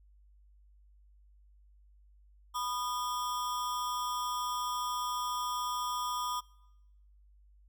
square ring-modulated tone, 1108.7 Hz, C#6, in tune, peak -30 dBFS, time 2.54-6.41 s, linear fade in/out 20 ms, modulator 117 Hz, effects noise-tail reverb RT60 1.0 s tail -25 dB re dry + added 50 Hz sine -58 dBFS peak until 7.68 s

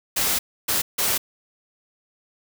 white noise bursts at uneven times, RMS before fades -22 dBFS, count 3, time 0.16-0.39 / 0.68-0.82 / 0.98-1.18 s, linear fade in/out 10 ms, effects none

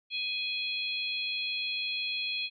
harmonic tone, 834 Hz, G#5, 7 cents sharp, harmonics 3 / 4 / 5, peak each -34 / -35 / -36 dBFS, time 0.1-2.5 s, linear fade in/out 50 ms, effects none

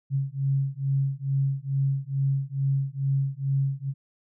sine beating tone pair, 135.8 / 138.1 Hz, C#3 / C#3, -35 / -6 cents, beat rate 2.3 Hz, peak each -26 dBFS, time 0.1-3.94 s, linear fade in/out 50 ms, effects none

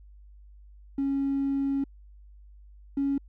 triangle tone pair in turn, 275.5 / 277.9 Hz, C#4 / C#4, -11 / +4 cents, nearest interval unison, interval 15 cents, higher second, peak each -21 / -20 dBFS, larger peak second, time 0.98-1.84 / 2.97-3.18 s, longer first, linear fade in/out 5 ms, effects tanh soft clip ceiling -21 dBFS + added 50 Hz sine -48 dBFS peak until 3.28 s

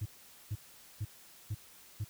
sine tone bursts, 104.5 Hz, G#2, 11 cents sharp, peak -30 dBFS, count 5, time 0.01-2.045 s, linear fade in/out 10 ms, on 47 ms, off 450 ms, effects tanh soft clip ceiling -32 dBFS + white hiss -57 dBFS RMS until 2.09 s

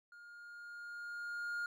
triangle tone with level ramp, 1418 Hz, F6, 26 cents sharp, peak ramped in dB -52 to -34 dBFS, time 0.12-1.66 s, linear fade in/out 2 ms, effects none

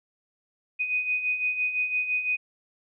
sine beating tone pair, 2489 / 2494.9 Hz, D#7 / D#7, 0 / +4 cents, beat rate 5.9 Hz, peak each -32 / -25 dBFS, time 0.79-2.37 s, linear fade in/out 20 ms, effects none

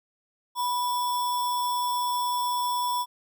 sine tone with sample-and-hold, 982 Hz, B5, 10 cents flat, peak -24 dBFS, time 0.55-3.06 s, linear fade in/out 50 ms, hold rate 4410 Hz, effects none

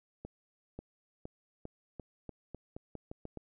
accelerating click train, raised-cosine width 2 ms, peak -29 dBFS, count 12, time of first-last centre 0.25-3.373 s, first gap 540 ms, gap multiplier 0.86, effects none

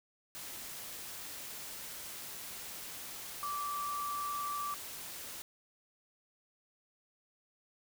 sine tone in noise, 1164 Hz, D6, 16 cents flat, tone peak -35 dBFS, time 3.43-4.74 s, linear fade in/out 0 ms, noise white, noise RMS -45 dBFS, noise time 0.35-5.42 s, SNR +7 dB, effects none

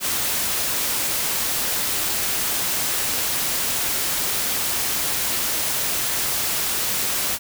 white noise, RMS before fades -23 dBFS, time 0-7.39 s, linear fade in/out 50 ms, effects none

